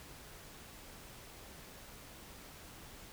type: silence
effects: pink hiss -53 dBFS RMS until 3.12 s